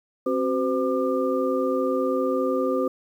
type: tone cluster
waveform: sine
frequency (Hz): 265.9 / 376.1 / 511 / 1196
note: C4 / F#4 / C5 / D6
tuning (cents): +28 / +28 / -41 / +31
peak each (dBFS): -26 / -27 / -24 / -31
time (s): 0.26-2.88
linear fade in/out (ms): 5
effects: 9-bit